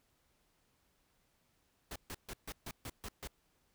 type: noise bursts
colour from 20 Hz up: pink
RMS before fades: -44 dBFS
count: 8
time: 1.91-3.274 s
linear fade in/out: 2 ms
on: 48 ms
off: 140 ms
effects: pink hiss -75 dBFS RMS until 3.74 s